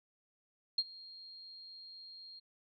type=tone with ADSR envelope; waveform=sine; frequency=4228 Hz; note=C8; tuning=17 cents sharp; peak=-26 dBFS; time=0.78-2.4 s; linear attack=5 ms; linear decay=43 ms; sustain=-23 dB; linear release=16 ms; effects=none